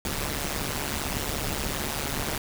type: noise with amplitude modulation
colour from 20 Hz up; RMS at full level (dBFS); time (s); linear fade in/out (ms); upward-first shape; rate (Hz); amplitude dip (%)
pink; -26; 0.05-2.38; 2; sine; 145; 90
effects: none